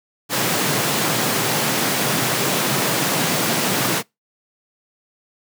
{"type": "high-pass noise", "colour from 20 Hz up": "pink", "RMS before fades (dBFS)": -20, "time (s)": [0.29, 4.03], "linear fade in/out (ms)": 50, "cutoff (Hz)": 120, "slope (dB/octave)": 48, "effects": ["noise-tail reverb RT60 0.2 s tail -25 dB re dry"]}